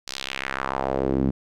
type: tone with band-pass filter sweep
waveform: sawtooth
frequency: 66.9 Hz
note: C2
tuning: 39 cents sharp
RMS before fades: -26 dBFS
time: 0.07-1.31 s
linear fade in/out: 10 ms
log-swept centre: 5300 to 220 Hz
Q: 2
effects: none